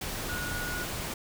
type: tone in noise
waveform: sine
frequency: 1452 Hz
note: F#6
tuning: 33 cents flat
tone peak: -35 dBFS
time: 0.29-0.84 s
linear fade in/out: 5 ms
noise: pink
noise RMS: -35 dBFS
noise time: 0.01-1.14 s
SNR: -3 dB
effects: none